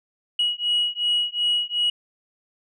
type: beating tone pair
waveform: sine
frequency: 2907 / 2909.7 Hz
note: F#7 / F#7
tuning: -31 / -30 cents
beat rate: 2.7 Hz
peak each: -22 dBFS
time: 0.39-1.9 s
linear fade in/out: 5 ms
effects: tanh soft clip ceiling -15 dBFS